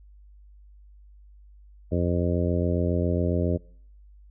harmonic tone, 87.3 Hz, F2, in tune, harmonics 1 / 2 / 3 / 4 / 5 / 6 / 7, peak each -25 / -28 / -30 / -31 / -32 / -33 / -33 dBFS, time 1.91-3.58 s, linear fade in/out 20 ms, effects noise-tail reverb RT60 0.6 s tail -25 dB re dry + added 50 Hz sine -48 dBFS peak until 4.3 s

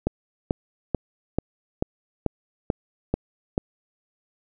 click train, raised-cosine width 2 ms, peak -8 dBFS, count 9, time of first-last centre 0.07-3.579 s, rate 2.28 Hz, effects none

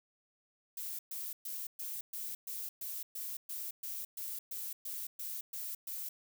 violet noise bursts, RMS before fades -41 dBFS, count 16, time 0.77-6.09 s, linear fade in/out 5 ms, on 220 ms, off 120 ms, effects none

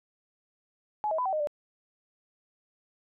sine tone with pitch steps, 846 / 637 / 1000 / 765 / 616 / 589 Hz, G#5 / D#5 / B5 / G5 / D#5 / D5, +32 / +41 / +21 / -42 / -17 / +5 cents, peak -26 dBFS, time 1.04-1.472 s, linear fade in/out 0 ms, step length 72 ms, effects none

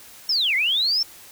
sine linear two-way sweep, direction down then up, 5490 to 1980 to 5490 Hz, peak -18 dBFS, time 0.29-1.03 s, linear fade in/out 5 ms, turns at 0.55 s, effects white hiss -45 dBFS RMS until 1.31 s

